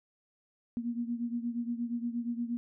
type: beating tone pair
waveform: sine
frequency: 234.9 / 243.4 Hz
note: A#3 / B3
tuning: +13 / -25 cents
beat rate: 8.5 Hz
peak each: -33 / -37 dBFS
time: 0.77-2.57 s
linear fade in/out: 0 ms
effects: none